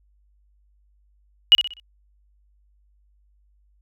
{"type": "tone with echo", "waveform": "sine", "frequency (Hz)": 2908, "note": "F#7", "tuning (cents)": -31, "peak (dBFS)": -7, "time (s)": [1.52, 1.55], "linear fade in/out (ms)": 0, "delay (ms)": 62, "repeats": 4, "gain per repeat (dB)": -9, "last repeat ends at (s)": 1.798, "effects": ["added 50 Hz sine -58 dBFS peak until 3.81 s"]}